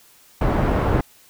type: low-pass noise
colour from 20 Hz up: pink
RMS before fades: -19 dBFS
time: 0.41-1.01 s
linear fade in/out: 5 ms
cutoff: 1100 Hz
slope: 12 dB/octave
effects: white hiss -52 dBFS RMS until 1.29 s